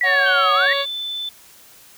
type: exponential two-way sweep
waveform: sine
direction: down then up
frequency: 1975.5 to 1193 to 1975.5 Hz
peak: -15 dBFS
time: 0.01-0.73 s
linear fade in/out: 2 ms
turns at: 0.54 s
type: harmonic tone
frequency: 558 Hz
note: C#5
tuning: 11 cents sharp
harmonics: 1 / 2 / 3 / 4 / 5 / 6 / 7 / 8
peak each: -23 / -26 / -28 / -29 / -30 / -31 / -31 / -32 dBFS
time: 0.03-0.86 s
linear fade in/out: 50 ms
type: tone with tremolo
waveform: triangle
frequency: 740 Hz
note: F#5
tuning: in tune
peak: -22 dBFS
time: 0.03-0.67 s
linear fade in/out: 10 ms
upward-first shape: sine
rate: 12 Hz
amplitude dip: 45%
type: tone with pitch glide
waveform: sine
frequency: 3136 to 3520 Hz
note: G7 to A7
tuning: 0 to 0 cents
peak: -24 dBFS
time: 0.26-1.29 s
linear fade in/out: 2 ms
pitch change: +200 cents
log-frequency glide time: 0.43-0.64 s
effects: white hiss -47 dBFS RMS until 1.97 s